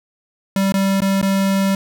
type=tone with dropouts; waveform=square; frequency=194.7 Hz; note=G3; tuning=12 cents flat; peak=-15 dBFS; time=0.56-1.75 s; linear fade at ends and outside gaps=2 ms; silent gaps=0.722-0.74 / 1.005-1.019 / 1.215-1.227 s; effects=none